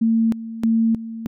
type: tone with tremolo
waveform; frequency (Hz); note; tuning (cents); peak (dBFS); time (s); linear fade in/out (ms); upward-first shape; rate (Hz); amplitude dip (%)
sine; 226.1; A3; +47; -14; 0.01-1.27; 10; square; 1.6; 80
effects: none